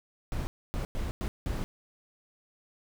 brown noise bursts at uneven times, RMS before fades -32 dBFS, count 5, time 0.32-0.47 / 0.74-0.85 / 0.95-1.11 / 1.21-1.28 / 1.46-1.64 s, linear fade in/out 0 ms, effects none

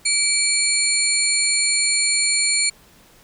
sine tone cluster, 2313 / 4319 / 7160 / 9030 Hz, D7 / C#8 / A8 / C#9, -27 / -46 / +29 / +31 cents, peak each -22 dBFS, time 0.05-2.7 s, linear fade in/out 10 ms, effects pink hiss -51 dBFS RMS until 3.23 s

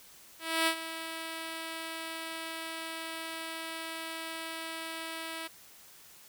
5% pulse tone with ADSR envelope, 325.5 Hz, E4, 22 cents flat, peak -13 dBFS, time 0.39-5.48 s, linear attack 280 ms, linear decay 77 ms, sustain -13 dB, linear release 14 ms, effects white hiss -55 dBFS RMS until 6.28 s

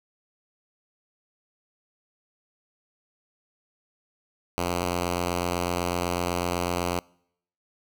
5% pulse tone pair in turn, 88 / 88 Hz, F2 / F2, +14 / +14 cents, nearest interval unison, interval 0 cents, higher neither, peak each -14 dBFS, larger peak neither, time 4.58-4.84 / 4.84-6.99 s, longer second, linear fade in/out 0 ms, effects noise-tail reverb RT60 0.7 s tail -26 dB re dry

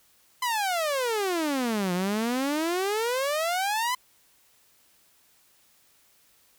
sawtooth exponential two-way sweep, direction down then up, 1026 to 174.61 to 1026 Hz, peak -21 dBFS, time 0.42-3.95 s, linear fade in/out 5 ms, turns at 1.93 s, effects white hiss -62 dBFS RMS until 6.58 s

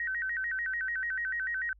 sine tone with vibrato, 1699 Hz, G#6, 39 cents sharp, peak -30 dBFS, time 0-1.73 s, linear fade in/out 2 ms, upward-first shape square, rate 6.8 Hz, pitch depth 180 cents each way, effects added 50 Hz sine -56 dBFS peak until 1.79 s

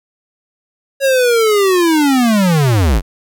square linear sweep, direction down, 554.4 to 41.2 Hz, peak -10 dBFS, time 1-3.02 s, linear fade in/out 50 ms, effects none

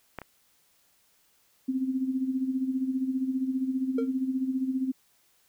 clicks, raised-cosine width 0.5 ms, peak -20 / -26 dBFS, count 2, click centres 0.187 / 0.217 s
sine tone with tremolo, 261.6 Hz, C4, in tune, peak -23 dBFS, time 1.68-4.92 s, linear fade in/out 10 ms, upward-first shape sine, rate 15 Hz, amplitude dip 65%
triangle tone with exponential decay, 458.6 Hz, A#4, 28 cents flat, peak -21 dBFS, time 3.98-4.12 s, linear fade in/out 5 ms, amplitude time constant 30 ms
effects white hiss -66 dBFS RMS until 5.48 s

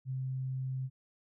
sine tone, 130.9 Hz, C3, 1 cent sharp, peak -33 dBFS, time 0.05-0.9 s, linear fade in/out 50 ms, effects none

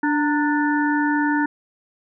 harmonic tone with a mistuned harmonic, 293.7 Hz, D4, in tune, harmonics 1 / 3 / 5 / 6, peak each -19 / -24 / -26 / -27 dBFS, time 0.03-1.46 s, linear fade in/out 5 ms, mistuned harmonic 3, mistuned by +63 cents, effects none

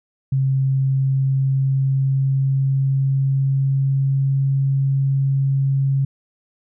sine tone with pitch glide, 134.2 to 136.47 Hz, C3 to C#3, +44 to -27 cents, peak -15 dBFS, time 0.32-6.05 s, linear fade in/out 5 ms, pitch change +29 cents, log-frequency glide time 0.59-4.46 s, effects none

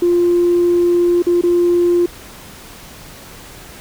sine tone with dropouts, 349.2 Hz, F4, in tune, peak -9 dBFS, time 0.02-2.06 s, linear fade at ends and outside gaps 5 ms, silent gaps 1.223-1.267 / 1.412-1.435 s, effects tanh soft clip ceiling -6 dBFS + pink hiss -37 dBFS RMS until 3.8 s

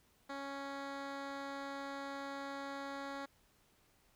10% pulse tone with low-pass filter, 277.2 Hz, C#4, in tune, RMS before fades -44 dBFS, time 0.29-3.26 s, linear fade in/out 10 ms, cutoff 4700 Hz, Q 0.6, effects pink hiss -71 dBFS RMS until 4.15 s

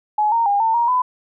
sine tone with pitch steps, 846 / 924 / 809 / 899 / 942 / 1003 Hz, G#5 / A#5 / G#5 / A5 / A#5 / B5, +32 / -16 / -46 / +37 / +18 / +26 cents, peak -14 dBFS, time 0.18-1.02 s, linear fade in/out 5 ms, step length 140 ms, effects none

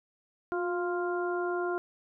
harmonic tone with a mistuned harmonic, 349.2 Hz, F4, in tune, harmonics 1 / 2 / 3 / 4, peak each -30 / -36 / -39 / -37 dBFS, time 0.52-1.78 s, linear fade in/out 0 ms, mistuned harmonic 1, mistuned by +36 cents, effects none

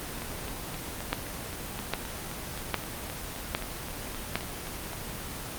two click trains, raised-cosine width 0.3 ms, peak -21 / -9 dBFS, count 19 / 5, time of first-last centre 0.22-4.932 / 1.13-4.356 s, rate 3.82 / 1.24 Hz, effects pink hiss -37 dBFS RMS until 5.58 s + Opus 24 kbps

